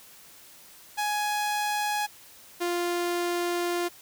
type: tone pair in turn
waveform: sawtooth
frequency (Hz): 835 / 349.2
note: G#5 / F4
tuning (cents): +9 / 0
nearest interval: octave + minor third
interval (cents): 1509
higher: first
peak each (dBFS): -22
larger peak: neither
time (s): 0.97-2.07 / 2.6-3.89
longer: second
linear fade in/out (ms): 20
effects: white hiss -51 dBFS RMS until 4.01 s